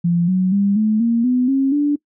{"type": "tone with pitch steps", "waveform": "sine", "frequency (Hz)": [172.1, 185.52, 199.99, 215.6, 232.4, 250.5, 270.1, 291.1], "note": ["F3", "F#3", "G3", "A3", "A#3", "B3", "C#4", "D4"], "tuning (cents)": [-25, 5, 35, -35, -5, 25, -45, -15], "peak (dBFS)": -13, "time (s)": [0.04, 1.96], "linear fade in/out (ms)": 10, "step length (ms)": 240, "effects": ["noise-tail reverb RT60 0.1 s tail -22 dB re dry"]}